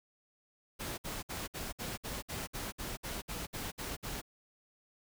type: noise bursts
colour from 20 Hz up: pink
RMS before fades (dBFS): -40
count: 14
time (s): 0.79-4.217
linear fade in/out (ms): 20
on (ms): 190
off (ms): 59
effects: none